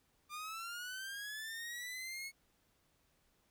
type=linear sweep; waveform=sawtooth; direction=up; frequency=1189 to 2200 Hz; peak=-39 dBFS; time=0.29-2.32 s; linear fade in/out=50 ms; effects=pink hiss -75 dBFS RMS until 3.5 s